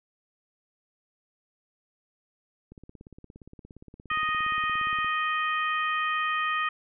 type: click train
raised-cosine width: 3 ms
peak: -33 dBFS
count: 41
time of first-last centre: 2.72-5.046 s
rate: 17.2 Hz
type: harmonic tone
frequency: 622.3 Hz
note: D#5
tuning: in tune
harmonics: 2 / 3 / 4 / 5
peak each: -27 / -30 / -34 / -38 dBFS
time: 4.1-6.69 s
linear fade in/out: 5 ms
effects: none

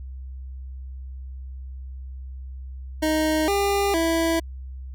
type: tone with pitch steps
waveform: 25% pulse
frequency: 311.7 / 400.8 / 329.5 Hz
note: D#4 / G4 / E4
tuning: +3 / +38 / -1 cents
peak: -16 dBFS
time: 3.02-4.4 s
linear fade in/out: 10 ms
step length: 460 ms
effects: added 65 Hz sine -33 dBFS peak until 4.94 s

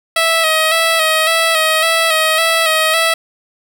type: tone with vibrato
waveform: 10% pulse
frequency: 644 Hz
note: E5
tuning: 41 cents flat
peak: -3 dBFS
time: 0.16-3.14 s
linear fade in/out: 5 ms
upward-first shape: square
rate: 1.8 Hz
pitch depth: 34 cents each way
effects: none

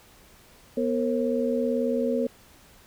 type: tone cluster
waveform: sine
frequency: 245 / 460.8 / 539 Hz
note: B3 / A#4 / C#5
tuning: -14 / -20 / -49 cents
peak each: -26 / -27 / -28 dBFS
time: 0.77-2.27 s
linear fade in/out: 5 ms
effects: pink hiss -54 dBFS RMS until 2.86 s

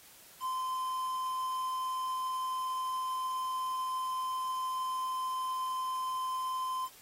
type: tone with quantisation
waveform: triangle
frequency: 1033 Hz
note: C6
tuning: 22 cents flat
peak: -30 dBFS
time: 0.4-6.89 s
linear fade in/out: 50 ms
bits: 8
effects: white hiss -56 dBFS RMS until 7.01 s + AAC 48 kbps

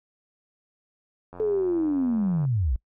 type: click train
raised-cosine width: 1 ms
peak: -28 dBFS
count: 101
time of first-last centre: 1.33-2.451 s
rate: 89.2 Hz
type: linear sweep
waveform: sine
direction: down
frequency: 440 to 51.91 Hz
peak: -21 dBFS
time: 1.4-2.76 s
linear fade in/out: 0 ms
effects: noise-tail reverb RT60 0.1 s tail -24 dB re dry

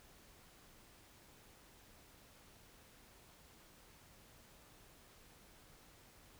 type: silence
effects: pink hiss -63 dBFS RMS until 6.39 s

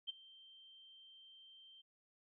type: tone with ADSR envelope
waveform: sine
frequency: 3136 Hz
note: G7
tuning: in tune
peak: -37 dBFS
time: 0.07-1.82 s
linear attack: 24 ms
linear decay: 16 ms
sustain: -21 dB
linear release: 14 ms
effects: none

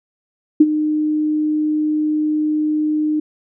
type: tone with ADSR envelope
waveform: sine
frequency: 305.2 Hz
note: D#4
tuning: 33 cents flat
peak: -3 dBFS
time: 0.6-3.2 s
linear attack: 8 ms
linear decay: 41 ms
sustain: -12 dB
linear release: 6 ms
effects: none

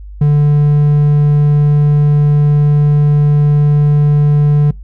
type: tone with hard clipping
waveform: triangle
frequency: 146.83 Hz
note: D3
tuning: in tune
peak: -7 dBFS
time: 0.21-4.71 s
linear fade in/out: 5 ms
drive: 6 dB
effects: noise-tail reverb RT60 0.2 s tail -24 dB re dry + added 50 Hz sine -27 dBFS peak until 4.83 s

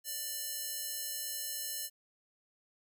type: tone with high-pass filter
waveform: square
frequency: 593 Hz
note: D5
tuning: 17 cents sharp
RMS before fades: -39 dBFS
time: 0.04-1.9 s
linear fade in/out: 50 ms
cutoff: 6000 Hz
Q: 0.54
effects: none

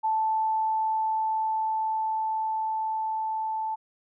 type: tone with level ramp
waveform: sine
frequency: 878 Hz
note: A5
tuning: 4 cents flat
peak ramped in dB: -22 to -27 dBFS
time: 0.03-3.76 s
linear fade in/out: 20 ms
effects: none

